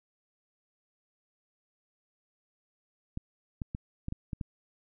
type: clicks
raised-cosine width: 5 ms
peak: -22 dBFS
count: 7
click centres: 3.174 / 3.618 / 3.749 / 4.084 / 4.124 / 4.332 / 4.412 s
effects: none